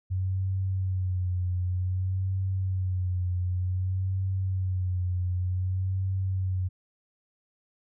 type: tone with vibrato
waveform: sine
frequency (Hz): 92.6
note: F#2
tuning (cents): +2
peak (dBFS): -25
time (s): 0.1-6.69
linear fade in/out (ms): 20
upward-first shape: sine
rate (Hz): 0.54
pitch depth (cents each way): 47
effects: none